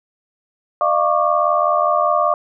sine tone cluster, 607 / 692 / 1109 / 1188 Hz, D#5 / F5 / C#6 / D6, -43 / -16 / 0 / +20 cents, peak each -19 dBFS, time 0.81-2.34 s, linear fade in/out 2 ms, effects none

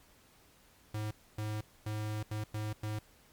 square tone bursts at uneven times, 106.9 Hz, A2, 49 cents flat, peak -35 dBFS, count 6, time 0.94-1.11 / 1.38-1.61 / 1.86-2.23 / 2.31-2.44 / 2.54-2.73 / 2.83-2.99 s, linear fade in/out 5 ms, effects pink hiss -63 dBFS RMS until 3.32 s + MP3 96 kbps

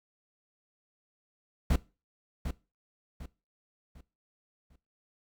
brown noise with echo, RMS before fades -24 dBFS, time 1.7-1.76 s, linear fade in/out 5 ms, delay 750 ms, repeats 4, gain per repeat -9 dB, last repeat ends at 4.76 s, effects noise-tail reverb RT60 0.3 s tail -20 dB re dry

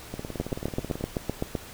two click trains, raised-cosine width 2 ms, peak -20 / -13 dBFS, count 17 / 10, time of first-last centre 0.14-1.01 / 0.4-1.552 s, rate 18.4 / 7.81 Hz, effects pink hiss -44 dBFS RMS until 1.73 s

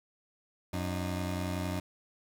20% pulse tone pair together, 90.86 / 305.6 Hz, F#2 / D#4, -31 / -31 cents, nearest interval octave + major sixth, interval 2100 cents, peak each -28 / -34 dBFS, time 0.73-1.8 s, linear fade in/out 5 ms, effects 11-bit

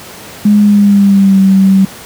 sine tone with pitch glide, 207.7 to 192.67 Hz, G#3 to G3, 0 to -30 cents, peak -3 dBFS, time 0.45-1.85 s, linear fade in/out 5 ms, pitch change -130 cents, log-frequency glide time 0.6-1.4 s, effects pink hiss -30 dBFS RMS until 2.05 s + high-pass 100 Hz 12 dB/octave

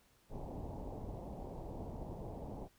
pink low-pass noise, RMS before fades -45 dBFS, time 0.29-2.69 s, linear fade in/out 50 ms, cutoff 900 Hz, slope 48 dB/octave, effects pink hiss -70 dBFS RMS until 2.78 s

